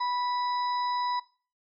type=harmonic tone with a mistuned harmonic; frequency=984 Hz; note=B5; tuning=7 cents flat; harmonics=1 / 2 / 4 / 5; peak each=-27 / -42 / -42 / -43 dBFS; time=0-1.2 s; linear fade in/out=10 ms; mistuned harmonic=5; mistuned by=+40 cents; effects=noise-tail reverb RT60 0.4 s tail -19 dB re dry